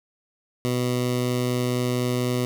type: tone with notch filter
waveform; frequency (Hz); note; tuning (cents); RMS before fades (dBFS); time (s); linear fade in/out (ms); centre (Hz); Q
15% pulse; 124.1; B2; +9; -24; 0.65-2.45; 0; 1500; 1.7
effects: none